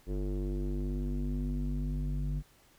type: tone with low-pass filter sweep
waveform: square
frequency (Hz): 49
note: G1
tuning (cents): 0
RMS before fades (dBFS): -33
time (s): 0.06-2.43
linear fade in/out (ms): 50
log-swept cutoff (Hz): 400 to 180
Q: 3
effects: pink hiss -63 dBFS RMS until 2.78 s